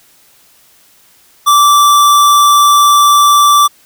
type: tone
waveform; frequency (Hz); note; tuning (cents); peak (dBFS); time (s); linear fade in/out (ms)
square; 1166; D6; -13; -5; 1.46-3.68; 20
effects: white hiss -47 dBFS RMS until 3.85 s